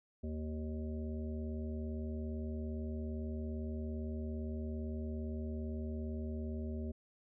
harmonic tone with a mistuned harmonic, 77.6 Hz, D#2, 4 cents flat, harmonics 1 / 3 / 5 / 7 / 8, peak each -39 / -42 / -48 / -55 / -53 dBFS, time 0.23-6.92 s, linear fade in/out 10 ms, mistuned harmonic 5, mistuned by -20 cents, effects none

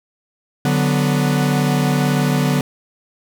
45% pulse chord, B minor, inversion first, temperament equal, 146.83 / 185 / 246.9 Hz, D3 / F#3 / B3, 0 / 0 / 0 cents, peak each -17 / -21 / -20 dBFS, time 0.65-2.61 s, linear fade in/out 2 ms, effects none

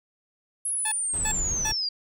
sine linear sweep, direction down, 10800 to 4700 Hz, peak -25 dBFS, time 0.65-1.89 s, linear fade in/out 5 ms
15% pulse tone bursts, 868 Hz, A5, 24 cents flat, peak -22 dBFS, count 3, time 0.85-1.717 s, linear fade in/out 5 ms, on 69 ms, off 330 ms
brown noise, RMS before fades -33 dBFS, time 1.13-1.73 s, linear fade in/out 10 ms
effects none

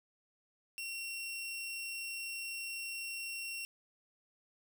sawtooth tone, 2732 Hz, F7, 39 cents flat, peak -36 dBFS, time 0.78-3.65 s, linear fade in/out 0 ms, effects none

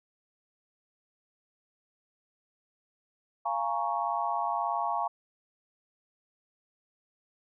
sine chord, Bb minor seventh, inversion second, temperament equal with one note detuned, 693.6 / 830.6 / 932.3 / 1108.7 Hz, F5 / Ab5 / Bb5 / Db6, -12 / 0 / 0 / 0 cents, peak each -33 dBFS, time 3.45-5.08 s, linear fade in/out 10 ms, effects none

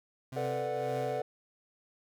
30% pulse tone with tremolo, 130.81 Hz, C3, in tune, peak -34 dBFS, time 0.32-1.21 s, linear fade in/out 5 ms, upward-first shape triangle, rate 1.9 Hz, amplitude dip 70%
triangle chord, B minor seventh, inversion third, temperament equal with one note detuned, 440 / 493.9 / 587.3 / 735.7 Hz, A4 / B4 / D5 / F#5, 0 / 0 / 0 / -10 cents, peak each -35 dBFS, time 0.36-1.22 s, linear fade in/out 5 ms
effects none

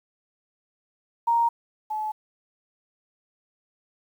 sine tone pair in turn, 933 / 859.5 Hz, A#5 / A5, +1 / -41 cents, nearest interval minor second, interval 142 cents, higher first, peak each -18 / -26 dBFS, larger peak first, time 1.27-1.49 / 1.9-2.12 s, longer neither, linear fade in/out 10 ms, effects 9-bit

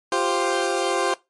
20% pulse chord, F suspended second, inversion none, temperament equal, 349.2 / 392 / 523.3 Hz, F4 / G4 / C5, 0 / 0 / 0 cents, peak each -20 dBFS, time 0.12-1.14 s, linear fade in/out 2 ms, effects noise-tail reverb RT60 0.2 s tail -19 dB re dry + MP3 48 kbps

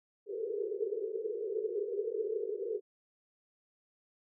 white band-pass noise, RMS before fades -36 dBFS, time 0.26-2.81 s, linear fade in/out 50 ms, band 390 to 460 Hz, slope 96 dB/octave, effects none

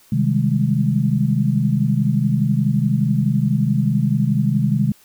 sine chord, Ab major seventh, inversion first, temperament equal, 130.81 / 155.56 / 196 / 207.7 Hz, C3 / Eb3 / G3 / Ab3, 0 / 0 / 0 / 0 cents, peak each -19 / -20 / -23 / -20 dBFS, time 0.12-4.92 s, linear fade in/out 5 ms, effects white hiss -52 dBFS RMS until 5.04 s

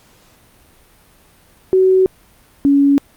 sine tone pair in turn, 375.8 / 281 Hz, F#4 / C#4, +27 / +24 cents, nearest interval perfect fourth, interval 503 cents, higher first, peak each -8 dBFS, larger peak neither, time 1.73-2.06 / 2.65-2.98 s, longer neither, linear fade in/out 0 ms, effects pink hiss -50 dBFS RMS until 3.16 s + Opus 48 kbps

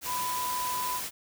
sine tone in noise, 996 Hz, B5, 14 cents sharp, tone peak -30 dBFS, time 0.05-1.01 s, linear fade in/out 50 ms, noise white, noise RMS -35 dBFS, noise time 0.01-1.11 s, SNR +2 dB, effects none

